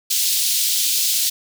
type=high-pass noise; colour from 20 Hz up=pink; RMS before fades=-19 dBFS; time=0.1-1.3 s; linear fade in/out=10 ms; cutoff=3500 Hz; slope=24 dB/octave; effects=none